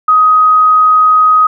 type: tone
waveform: sine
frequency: 1256 Hz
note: D#6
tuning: 16 cents sharp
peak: -4 dBFS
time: 0.08-1.47 s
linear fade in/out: 5 ms
effects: none